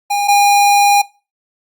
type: tone pair in turn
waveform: square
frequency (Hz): 812 / 812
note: G#5 / G#5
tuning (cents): -39 / -39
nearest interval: unison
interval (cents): 0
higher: neither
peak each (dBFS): -14 / -8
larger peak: second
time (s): 0.1-0.28 / 0.28-1.02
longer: second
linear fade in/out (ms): 10
effects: noise-tail reverb RT60 0.3 s tail -20 dB re dry + Opus 48 kbps